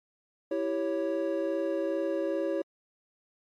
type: chord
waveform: triangle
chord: C# diminished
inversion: first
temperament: equal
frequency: 329.6 / 392 / 554.4 Hz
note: E4 / G4 / C#5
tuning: 0 / 0 / 0 cents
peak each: -30 / -32 / -29 dBFS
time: 0.51-2.62 s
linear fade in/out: 5 ms
effects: AAC 64 kbps